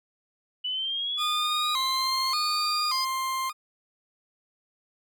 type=linear sweep; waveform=sine; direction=up; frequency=2960 to 4976 Hz; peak=-27 dBFS; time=0.64-3.05 s; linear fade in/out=10 ms
type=tone with vibrato; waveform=40% pulse; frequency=1135 Hz; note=C#6; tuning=41 cents sharp; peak=-26 dBFS; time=1.17-3.53 s; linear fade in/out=50 ms; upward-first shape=square; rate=0.86 Hz; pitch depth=130 cents each way
effects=none